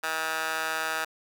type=tone with high-pass filter; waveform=15% pulse; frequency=159.7 Hz; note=D#3; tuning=45 cents sharp; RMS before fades=-30 dBFS; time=0.03-1.05 s; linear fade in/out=10 ms; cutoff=1100 Hz; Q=2.7; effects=none